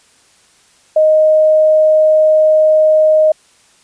sine tone, 622 Hz, D#5, 1 cent flat, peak -6 dBFS, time 0.96-3.32 s, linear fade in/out 5 ms, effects white hiss -50 dBFS RMS until 3.83 s + resampled to 22050 Hz

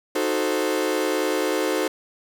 40% pulse chord, D# diminished seventh, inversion none, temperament equal, 311.1 / 370 / 440 / 523.3 Hz, D#4 / F#4 / A4 / C5, 0 / 0 / 0 / 0 cents, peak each -26 dBFS, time 0.15-1.88 s, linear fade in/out 5 ms, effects none

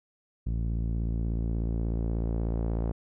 sawtooth tone with low-pass filter sweep, 56.5 Hz, A1, 47 cents sharp, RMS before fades -29 dBFS, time 0.46-2.92 s, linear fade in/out 10 ms, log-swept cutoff 180 to 650 Hz, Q 0.88, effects none

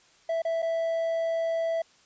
triangle tone with dropouts, 659.3 Hz, E5, in tune, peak -23 dBFS, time 0.29-1.82 s, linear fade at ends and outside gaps 5 ms, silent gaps 0.42-0.45 / 0.621-0.626 s, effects white hiss -60 dBFS RMS until 2.05 s + resampled to 16000 Hz

